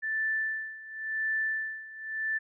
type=tone with tremolo; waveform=sine; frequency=1762 Hz; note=A6; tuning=2 cents sharp; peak=-26 dBFS; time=0.02-2.39 s; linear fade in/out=20 ms; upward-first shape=sine; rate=0.93 Hz; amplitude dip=85%; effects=none